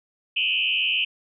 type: tone with frequency modulation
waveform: sine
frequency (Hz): 2784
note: F7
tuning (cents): -6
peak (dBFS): -20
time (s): 0.36-1.05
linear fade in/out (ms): 10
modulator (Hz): 87.2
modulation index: 3.4
effects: none